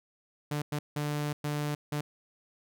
sawtooth tone bursts at uneven times, 147.8 Hz, D3, 11 cents sharp, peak -26 dBFS, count 5, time 0.51-0.62 / 0.72-0.79 / 0.96-1.33 / 1.44-1.75 / 1.92-2.01 s, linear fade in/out 5 ms, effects none

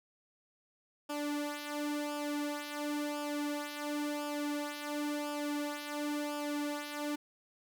sawtooth tone with flanger, 293.7 Hz, D4, in tune, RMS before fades -37 dBFS, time 1.09-7.16 s, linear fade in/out 10 ms, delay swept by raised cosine 0.49 to 3.29 ms, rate 0.95 Hz, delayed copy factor -0.7, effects none

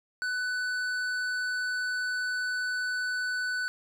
triangle tone with hard clipping, 1495 Hz, F#6, 17 cents sharp, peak -30 dBFS, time 0.22-3.68 s, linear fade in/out 0 ms, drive 13 dB, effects none

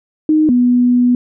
sine tone pair in turn, 309.3 / 245.7 Hz, D#4 / B3, -10 / -9 cents, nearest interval major third, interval 399 cents, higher first, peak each -8 dBFS, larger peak neither, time 0.29-0.49 / 0.49-1.15 s, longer second, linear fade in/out 2 ms, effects none

